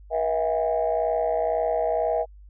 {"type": "tone cluster", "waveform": "sine", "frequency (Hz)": [481.7, 645, 707, 809], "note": ["B4", "E5", "F5", "G#5"], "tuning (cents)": [-43, -38, 21, -46], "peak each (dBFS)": [-26, -23, -29, -29], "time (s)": [0.1, 2.26], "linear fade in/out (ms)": 50, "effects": ["tanh soft clip ceiling -14 dBFS", "added 50 Hz sine -44 dBFS peak until 2.49 s"]}